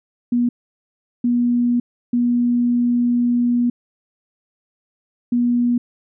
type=tone bursts at uneven times; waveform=sine; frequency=241.5 Hz; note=B3; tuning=39 cents flat; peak=-14 dBFS; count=4; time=0.32-0.49 / 1.24-1.8 / 2.13-3.7 / 5.32-5.78 s; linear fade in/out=5 ms; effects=none